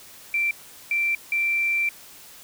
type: tone bursts at uneven times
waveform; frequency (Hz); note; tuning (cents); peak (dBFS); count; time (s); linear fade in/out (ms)
sine; 2349; D7; 0; -20; 3; 0.34-0.51 / 0.91-1.15 / 1.32-1.89; 2
effects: white hiss -46 dBFS RMS until 2.43 s